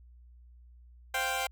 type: chord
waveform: 15% pulse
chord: C suspended fourth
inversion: none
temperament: equal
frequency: 523.3 / 698.5 / 784 Hz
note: C5 / F5 / G5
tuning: 0 / 0 / 0 cents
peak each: -30 / -30 / -25 dBFS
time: 1.14-1.47 s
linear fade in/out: 5 ms
effects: added 60 Hz sine -52 dBFS peak until 1.51 s